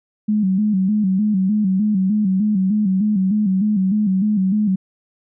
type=tone with vibrato; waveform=sine; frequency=200 Hz; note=G3; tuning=35 cents sharp; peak=-14 dBFS; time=0.28-4.76 s; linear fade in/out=10 ms; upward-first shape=square; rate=3.3 Hz; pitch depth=100 cents each way; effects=none